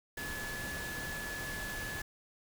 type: tone in noise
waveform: sine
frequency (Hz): 1713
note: A6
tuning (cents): -47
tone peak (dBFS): -40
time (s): 0.17-2.02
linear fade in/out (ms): 5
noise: pink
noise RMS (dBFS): -42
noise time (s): 0.17-2.02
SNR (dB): -1
effects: none